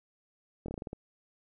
slowing click train, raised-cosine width 2 ms, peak -25 dBFS, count 8, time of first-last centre 0.66-0.931 s, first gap 23 ms, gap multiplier 1.17, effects none

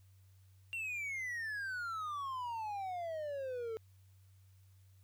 triangle exponential sweep, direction down, 2764 to 436.7 Hz, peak -36 dBFS, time 0.73-3.77 s, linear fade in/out 0 ms, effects added 95 Hz sine -60 dBFS peak until 5.03 s + white hiss -75 dBFS RMS until 5.03 s

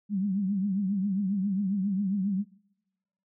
sine tone with vibrato, 196 Hz, G3, in tune, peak -25 dBFS, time 0.09-2.45 s, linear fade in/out 50 ms, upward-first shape triangle, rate 7.4 Hz, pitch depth 130 cents each way, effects noise-tail reverb RT60 1.0 s tail -25 dB re dry

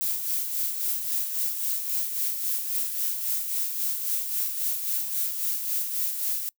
violet noise with tremolo, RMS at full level -26 dBFS, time 0.01-6.49 s, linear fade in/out 0 ms, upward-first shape sine, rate 3.7 Hz, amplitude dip 50%, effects noise-tail reverb RT60 0.1 s tail -24 dB re dry

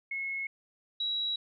sine tone pair in turn, 2178 / 3881 Hz, C#7 / B7, -31 / -31 cents, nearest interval minor seventh, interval 1000 cents, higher second, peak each -32 / -29 dBFS, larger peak second, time 0.11-0.47 / 1-1.36 s, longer neither, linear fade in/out 5 ms, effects none

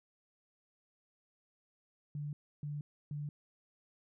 sine tone bursts, 146.83 Hz, D3, in tune, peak -37 dBFS, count 3, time 2.15-3.29 s, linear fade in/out 2 ms, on 180 ms, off 300 ms, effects none

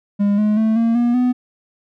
triangle tone with pitch steps, 202.9 / 211.4 / 220.2 / 229.5 / 239.1 / 249.1 Hz, G#3 / G#3 / A3 / A#3 / A#3 / B3, -40 / +31 / +2 / -27 / +44 / +15 cents, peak -11 dBFS, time 0.19-1.33 s, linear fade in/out 20 ms, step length 190 ms, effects none

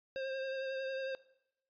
square tone with vibrato, 532 Hz, C5, 29 cents sharp, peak -37 dBFS, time 0.16-1.15 s, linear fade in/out 0 ms, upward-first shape triangle, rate 11 Hz, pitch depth 25 cents each way, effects noise-tail reverb RT60 0.8 s tail -20 dB re dry + resampled to 11025 Hz

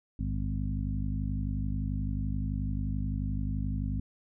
harmonic tone with a mistuned harmonic, 51.5 Hz, G#1, 14 cents flat, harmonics 1 / 2 / 3 / 4 / 5, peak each -32 / -35 / -37 / -38 / -39 dBFS, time 0.19-4 s, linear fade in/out 5 ms, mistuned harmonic 1, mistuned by +150 cents, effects none

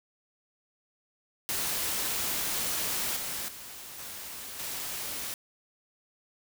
white noise with level steps, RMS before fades -31 / -35 / -44 / -41 / -36 dBFS, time 1.49-5.34 s, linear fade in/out 0 ms, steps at 3.16 / 3.48 / 3.98 / 4.59 s, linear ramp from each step 5 ms, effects none

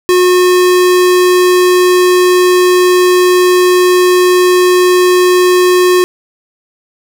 square tone, 362.2 Hz, F#4, 37 cents flat, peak -6 dBFS, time 0.09-6.04 s, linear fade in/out 0 ms, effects none

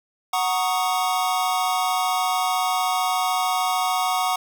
square chord, D# minor seventh, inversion first, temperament equal, 740 / 932.3 / 1108.7 / 1244.5 Hz, F#5 / A#5 / C#6 / D#6, 0 / 0 / 0 / 0 cents, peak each -24 / -29 / -27 / -29 dBFS, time 0.33-4.36 s, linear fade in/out 5 ms, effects 9-bit

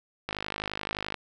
click train, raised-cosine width 0.3 ms, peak -15 dBFS, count 45, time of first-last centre 0.29-1.143 s, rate 51.6 Hz, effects none

